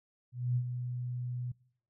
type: tone with ADSR envelope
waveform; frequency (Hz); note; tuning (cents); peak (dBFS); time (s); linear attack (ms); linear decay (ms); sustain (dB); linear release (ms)
sine; 123.47; B2; 0; -26; 0.32-1.52; 240; 70; -8; 8
effects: noise-tail reverb RT60 0.6 s tail -23 dB re dry